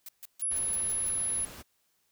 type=noise bursts; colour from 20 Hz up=blue; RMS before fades=-43 dBFS; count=7; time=0.06-1.089 s; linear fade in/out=2 ms; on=27 ms; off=140 ms
type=tone; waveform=sine; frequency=10500 Hz; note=E9; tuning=8 cents flat; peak=-28 dBFS; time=0.42-1.45 s; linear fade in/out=2 ms
type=noise; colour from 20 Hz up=pink; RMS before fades=-46 dBFS; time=0.5-1.63 s; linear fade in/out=20 ms
effects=white hiss -73 dBFS RMS until 2.11 s